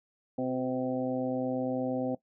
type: harmonic tone with a mistuned harmonic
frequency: 128.6 Hz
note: C3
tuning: 30 cents flat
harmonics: 1 / 2 / 3 / 4 / 5 / 6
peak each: -42 / -31 / -42 / -34 / -39 / -40 dBFS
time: 0.38-2.15 s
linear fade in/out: 5 ms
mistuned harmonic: 3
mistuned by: -53 cents
effects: noise-tail reverb RT60 0.1 s tail -17 dB re dry